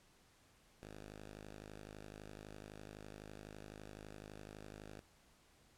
5% pulse tone, 51.91 Hz, G#1, in tune, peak -40 dBFS, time 0.83-5 s, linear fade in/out 0 ms, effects pink hiss -69 dBFS RMS until 5.77 s + low-pass 11000 Hz 12 dB/octave

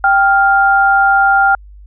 sine tone pair together, 785.7 / 1400 Hz, G5 / F6, +4 / +4 cents, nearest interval minor seventh, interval 1000 cents, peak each -10 dBFS, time 0.04-1.55 s, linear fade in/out 2 ms, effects added 50 Hz sine -34 dBFS peak until 1.86 s

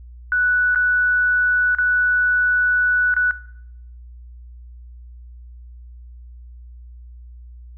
sine tone with dropouts, 1480 Hz, F#6, in tune, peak -15 dBFS, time 0.32-3.31 s, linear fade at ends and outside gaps 1 ms, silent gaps 0.748-0.758 / 1.749-1.785 / 3.14-3.165 s, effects noise-tail reverb RT60 0.7 s tail -17 dB re dry + added 60 Hz sine -37 dBFS peak until 7.77 s

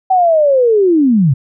sine linear sweep, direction down, 767 to 122 Hz, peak -7 dBFS, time 0.1-1.34 s, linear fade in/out 10 ms, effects none

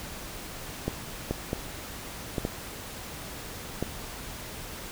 clicks, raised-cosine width 2 ms, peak -14 dBFS, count 6, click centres 0.88 / 1.31 / 1.531 / 2.382 / 2.451 / 3.826 s, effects pink hiss -40 dBFS RMS until 4.91 s

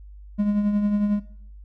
triangle tone with tremolo, 206.4 Hz, G#3, 10 cents flat, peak -15 dBFS, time 0.38-1.2 s, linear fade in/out 20 ms, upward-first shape triangle, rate 11 Hz, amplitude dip 50%, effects noise-tail reverb RT60 0.6 s tail -17 dB re dry + added 50 Hz sine -40 dBFS peak until 1.64 s

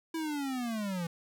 square linear sweep, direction down, 329.6 to 164.3 Hz, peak -33 dBFS, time 0.14-1.07 s, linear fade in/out 5 ms, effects none

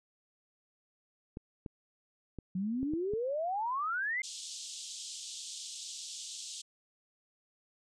clicks, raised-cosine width 3 ms, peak -28 dBFS, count 6, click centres 1.371 / 1.662 / 2.387 / 2.83 / 2.936 / 3.136 s
sine exponential sweep, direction up, 179 to 2140 Hz, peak -31 dBFS, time 2.55-4.22 s, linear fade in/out 5 ms
white band-pass noise, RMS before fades -44 dBFS, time 4.23-6.62 s, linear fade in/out 10 ms, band 3100 to 8200 Hz, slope 48 dB/octave
effects none

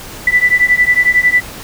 sine beating tone pair, 1975.5 / 1986.5 Hz, B6 / B6, 0 / +10 cents, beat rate 11 Hz, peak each -11 dBFS, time 0.27-1.41 s, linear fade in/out 5 ms, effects pink hiss -30 dBFS RMS until 1.63 s

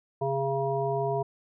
harmonic tone, 136.6 Hz, C#3, 25 cents flat, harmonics 1 / 3 / 5 / 7, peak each -32 / -29 / -30 / -34 dBFS, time 0.21-1.23 s, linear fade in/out 10 ms, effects none

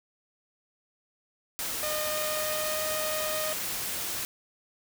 white noise, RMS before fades -33 dBFS, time 1.59-4.25 s, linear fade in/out 0 ms
sawtooth tone with pitch glide, 611 to 619.5 Hz, D#5 to D#5, -32 to -8 cents, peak -27 dBFS, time 1.83-3.53 s, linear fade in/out 0 ms, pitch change +24 cents, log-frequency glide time 2.03-2.82 s
effects none

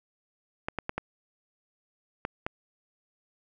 clicks, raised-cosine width 0.5 ms, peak -15 dBFS, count 6, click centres 0.685 / 0.787 / 0.894 / 0.98 / 2.251 / 2.465 s, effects none

